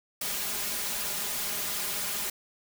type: noise with comb filter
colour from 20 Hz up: white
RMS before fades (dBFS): -32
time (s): 0.21-2.3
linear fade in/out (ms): 5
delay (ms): 4.9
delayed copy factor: +0.9
effects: none